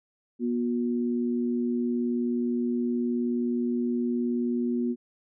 sine tone pair together, 241.5 / 360.6 Hz, B3 / F#4, -39 / -45 cents, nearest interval perfect fifth, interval 694 cents, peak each -25 / -31 dBFS, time 0.39-4.96 s, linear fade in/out 50 ms, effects none

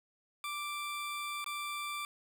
20% pulse tone with dropouts, 1174.7 Hz, D6, in tune, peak -32 dBFS, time 0.44-2.05 s, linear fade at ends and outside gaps 1 ms, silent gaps 1.443-1.462 s, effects none

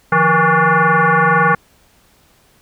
sine tone with frequency modulation, 150.7 Hz, D3, 45 cents sharp, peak -9 dBFS, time 0.12-1.55 s, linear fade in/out 5 ms, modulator 323 Hz, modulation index 4.9, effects pink hiss -53 dBFS RMS until 2.61 s

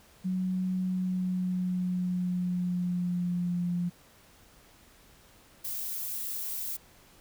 sine tone with pitch glide, 185 to 175.43 Hz, F#3 to F3, 0 to +8 cents, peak -27 dBFS, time 0.24-3.9 s, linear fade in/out 20 ms, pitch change -92 cents, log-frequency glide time 0.77-3.7 s
violet noise, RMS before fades -35 dBFS, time 5.64-6.77 s, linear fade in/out 10 ms
effects pink hiss -58 dBFS RMS until 7.2 s

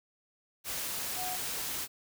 sine tone in noise, 734 Hz, F#5, 14 cents flat, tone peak -37 dBFS, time 1.15-1.38 s, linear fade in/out 50 ms, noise white, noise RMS -36 dBFS, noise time 0.64-1.88 s, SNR -4 dB, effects none

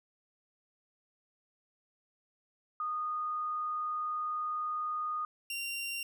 sine / sawtooth tone pair in turn, 1232 / 2766 Hz, D#6 / F7, -17 / -17 cents, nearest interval octave + major second, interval 1400 cents, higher second, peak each -32 / -32 dBFS, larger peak neither, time 2.8-5.25 / 5.5-6.03 s, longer first, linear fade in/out 2 ms, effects none

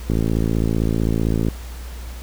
click train, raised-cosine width 3 ms, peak -7 dBFS, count 78, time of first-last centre 0.1-1.485 s, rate 55.6 Hz, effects added 60 Hz sine -30 dBFS peak until 2.22 s + pink hiss -41 dBFS RMS until 2.22 s

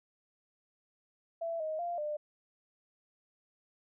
sine tone with pitch steps, 667 / 626 / 694 / 599 Hz, E5 / D#5 / F5 / D5, +20 / +10 / -11 / +34 cents, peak -33 dBFS, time 1.41-2.17 s, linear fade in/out 10 ms, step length 190 ms, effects none

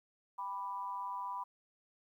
sine tone with amplitude modulation, 987.8 Hz, B5, in tune, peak -34 dBFS, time 0.38-1.44 s, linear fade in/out 10 ms, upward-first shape sine, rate 192 Hz, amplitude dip 75%, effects 12-bit

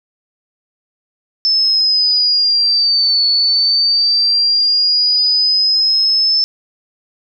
sine linear two-way sweep, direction down then up, 5274 to 4435 to 5274 Hz, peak -10 dBFS, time 1.45-6.44 s, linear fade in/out 0 ms, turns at 3.26 s, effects none

